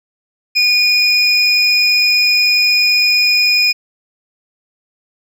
triangle tone pair together, 2441 / 5092 Hz, D#7 / D#8, -34 / +39 cents, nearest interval octave + minor second, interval 1273 cents, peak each -11 dBFS, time 0.55-3.73 s, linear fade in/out 20 ms, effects none

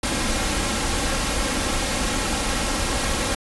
pink noise with comb filter, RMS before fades -23 dBFS, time 0.03-3.35 s, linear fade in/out 5 ms, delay 3.7 ms, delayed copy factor +0.5, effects resampled to 24000 Hz

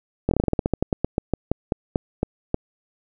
slowing click train, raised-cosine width 2 ms, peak -6 dBFS, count 21, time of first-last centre 0.29-2.544 s, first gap 22 ms, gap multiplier 1.15, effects none

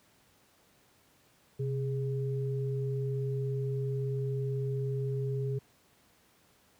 sine tone pair together, 130.6 / 412.7 Hz, C3 / G#4, -3 / -11 cents, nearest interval octave + minor sixth, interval 1992 cents, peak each -30 / -36 dBFS, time 1.59-5.59 s, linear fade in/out 10 ms, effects pink hiss -65 dBFS RMS until 6.79 s + high-pass 80 Hz 12 dB/octave

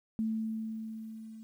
sine tone with level ramp, 221.1 Hz, A3, 9 cents sharp, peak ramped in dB -28 to -45 dBFS, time 0.19-1.43 s, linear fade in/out 0 ms, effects 11-bit

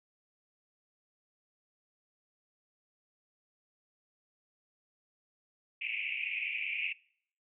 white band-pass noise, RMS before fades -36 dBFS, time 5.81-6.93 s, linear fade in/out 10 ms, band 2200 to 2700 Hz, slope 96 dB/octave, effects noise-tail reverb RT60 0.6 s tail -23 dB re dry

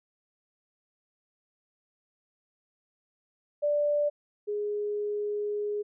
sine tone pair in turn, 587.3 / 415.3 Hz, D5 / G#4, 0 / 0 cents, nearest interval tritone, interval 600 cents, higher first, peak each -23 / -28 dBFS, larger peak first, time 3.62-4.1 / 4.47-5.83 s, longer second, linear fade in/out 20 ms, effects none

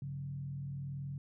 sine tone with frequency modulation, 138.8 Hz, C#3, 3 cents sharp, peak -38 dBFS, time 0.02-1.18 s, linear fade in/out 2 ms, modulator 41.1 Hz, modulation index 0.53, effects none

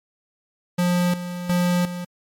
square tone with tremolo, 177.2 Hz, F3, 25 cents sharp, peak -18 dBFS, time 0.78-2.05 s, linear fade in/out 10 ms, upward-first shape square, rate 1.4 Hz, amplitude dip 70%, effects MP3 64 kbps

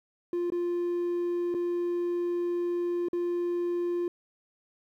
triangle tone with dropouts, 349.2 Hz, F4, in tune, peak -24 dBFS, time 0.33-4.08 s, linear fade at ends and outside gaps 2 ms, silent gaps 0.502-0.521 / 1.542-1.547 / 3.085-3.131 s, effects tanh soft clip ceiling -20 dBFS + 11-bit

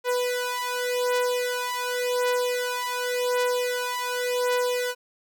sawtooth beating tone pair, 493.9 / 494.79 Hz, B4 / B4, 0 / +3 cents, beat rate 0.89 Hz, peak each -23 dBFS, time 0.04-4.95 s, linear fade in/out 50 ms, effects none

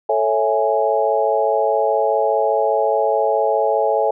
sine chord, A major seventh, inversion none, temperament equal, 440 / 554.4 / 659.3 / 830.6 Hz, A4 / C#5 / E5 / G#5, 0 / 0 / 0 / 0 cents, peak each -20 dBFS, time 0.09-4.11 s, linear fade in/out 5 ms, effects none

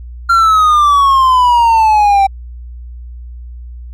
triangle exponential sweep, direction down, 1385 to 775 Hz, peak -4 dBFS, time 0.29-2.27 s, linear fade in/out 10 ms, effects added 60 Hz sine -26 dBFS peak until 3.93 s

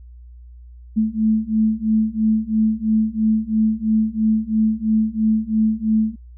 sine beating tone pair, 216.9 / 219.9 Hz, A3 / A3, -25 / -1 cents, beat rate 3 Hz, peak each -19 / -18 dBFS, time 0.96-6.16 s, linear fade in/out 20 ms, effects added 60 Hz sine -38 dBFS peak until 6.37 s

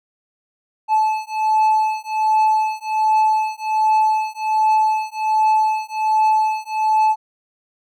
triangle beating tone pair, 867 / 868.3 Hz, A5 / A5, -26 / -23 cents, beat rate 1.3 Hz, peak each -16 dBFS, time 0.88-7.16 s, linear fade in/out 50 ms, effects none

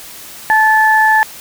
sine tone pair together, 871 / 1742 Hz, A5 / A6, -18 / -18 cents, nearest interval octave, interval 1200 cents, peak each -10 dBFS, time 0.5-1.23 s, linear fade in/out 0 ms, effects white hiss -33 dBFS RMS until 1.4 s

